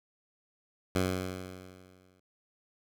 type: tone with exponential decay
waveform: 10% pulse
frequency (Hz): 92.5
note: F#2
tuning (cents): 0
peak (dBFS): -17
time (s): 0.95-2.2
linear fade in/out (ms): 5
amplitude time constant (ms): 270
effects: none